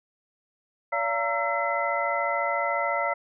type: tone cluster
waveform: sine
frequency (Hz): 572 / 686 / 924 / 1339 / 2031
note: D5 / F5 / A#5 / E6 / B6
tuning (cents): -46 / -31 / -16 / +27 / +48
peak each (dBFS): -30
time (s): 0.92-3.14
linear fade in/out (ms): 10
effects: none